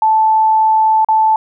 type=tone with dropouts; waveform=sine; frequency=876 Hz; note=A5; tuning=8 cents flat; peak=-8 dBFS; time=0.02-1.36 s; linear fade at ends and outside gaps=2 ms; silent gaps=1.047-1.086 s; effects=none